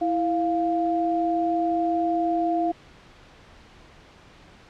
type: tone pair together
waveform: sine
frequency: 329.6 / 698.4 Hz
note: E4 / F5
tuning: 0 / 0 cents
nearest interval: octave + minor second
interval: 1300 cents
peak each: -24 / -23 dBFS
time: 0.01-2.72 s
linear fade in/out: 10 ms
effects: pink hiss -50 dBFS RMS until 4.69 s + low-pass 4000 Hz 12 dB/octave